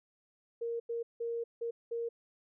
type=tone bursts at uneven times; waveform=sine; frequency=466.2 Hz; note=A#4; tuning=in tune; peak=-33 dBFS; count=5; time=0.61-0.8 / 0.89-1.03 / 1.2-1.44 / 1.61-1.71 / 1.91-2.09 s; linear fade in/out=10 ms; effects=none